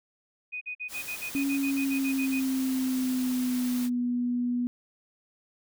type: tone bursts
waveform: sine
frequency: 2489 Hz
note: D#7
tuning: in tune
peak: -32 dBFS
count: 14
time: 0.52-2.407 s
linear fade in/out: 20 ms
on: 93 ms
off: 45 ms
type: noise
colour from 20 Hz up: white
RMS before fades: -40 dBFS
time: 0.88-3.9 s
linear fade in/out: 50 ms
type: tone with pitch glide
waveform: sine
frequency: 277.2 to 244.1 Hz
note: C#4 to B3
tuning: 0 to -20 cents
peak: -25 dBFS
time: 1.35-4.67 s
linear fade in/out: 0 ms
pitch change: -220 cents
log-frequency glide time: 1.54-4 s
effects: none

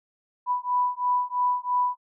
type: beating tone pair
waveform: sine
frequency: 987.8 / 990.8 Hz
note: B5 / B5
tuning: 0 / +5 cents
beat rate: 3 Hz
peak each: -25 dBFS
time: 0.46-1.97 s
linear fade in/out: 50 ms
effects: none

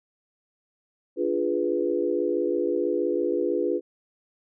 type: chord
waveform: sine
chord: D diminished seventh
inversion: none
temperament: equal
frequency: 293.7 / 349.2 / 415.3 / 493.9 Hz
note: D4 / F4 / Ab4 / Cb5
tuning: 0 / 0 / 0 / 0 cents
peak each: -30 / -26 / -28 / -28 dBFS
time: 1.16-3.81 s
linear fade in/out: 50 ms
effects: none

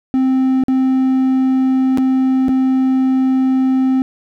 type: tone with dropouts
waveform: triangle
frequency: 261.6 Hz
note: C4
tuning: in tune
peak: -9 dBFS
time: 0.14-4.02 s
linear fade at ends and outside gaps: 0 ms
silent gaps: 0.637-0.683 / 1.974-1.983 / 2.483-2.491 s
effects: none

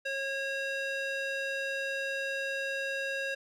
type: tone with band-pass filter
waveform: square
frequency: 545 Hz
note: C#5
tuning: 29 cents flat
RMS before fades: -34 dBFS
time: 0.05-3.35 s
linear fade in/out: 10 ms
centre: 2100 Hz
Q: 1.2
effects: none

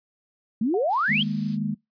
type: exponential sweep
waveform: sine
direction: up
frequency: 203.6 to 3340 Hz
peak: -20 dBFS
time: 0.61-1.23 s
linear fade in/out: 5 ms
type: tone with exponential decay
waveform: sine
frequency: 728 Hz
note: F#5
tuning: 28 cents flat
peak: -27 dBFS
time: 0.74-1.07 s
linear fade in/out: 2 ms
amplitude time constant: 70 ms
type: noise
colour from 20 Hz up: violet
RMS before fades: -34 dBFS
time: 0.89-1.58 s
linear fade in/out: 50 ms
type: chord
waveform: sine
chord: D# suspended fourth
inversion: none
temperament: just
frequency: 155.56 / 207.4 / 233.3 Hz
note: D#3 / G#3 / A#3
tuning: 0 / -2 / +2 cents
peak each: -30 / -26 / -30 dBFS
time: 1.08-1.75 s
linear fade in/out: 20 ms
effects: noise-tail reverb RT60 0.2 s tail -24 dB re dry + resampled to 11025 Hz

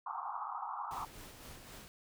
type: band-pass noise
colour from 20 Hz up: pink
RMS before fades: -41 dBFS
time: 0.06-1.05 s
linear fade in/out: 5 ms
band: 760 to 1300 Hz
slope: 96 dB/octave
type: noise with tremolo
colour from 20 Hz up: pink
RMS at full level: -50 dBFS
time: 0.91-1.88 s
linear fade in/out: 0 ms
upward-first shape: sine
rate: 3.9 Hz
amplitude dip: 40%
effects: none

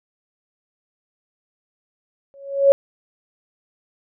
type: tone with exponential growth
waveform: sine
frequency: 554.4 Hz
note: C#5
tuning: in tune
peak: -5 dBFS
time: 2.34-2.72 s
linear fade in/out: 0 ms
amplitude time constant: 82 ms
effects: none

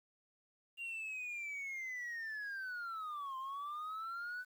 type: linear two-way sweep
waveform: sine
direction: down then up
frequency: 2794 to 1040 to 1505 Hz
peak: -38 dBFS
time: 0.77-4.45 s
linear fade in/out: 50 ms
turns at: 3.37 s
effects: tanh soft clip ceiling -39 dBFS + 11-bit

